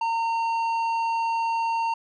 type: tone with tanh clipping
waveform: sine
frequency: 915 Hz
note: A#5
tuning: 32 cents flat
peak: -24 dBFS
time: 0.01-1.94 s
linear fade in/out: 5 ms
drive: 9 dB
effects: none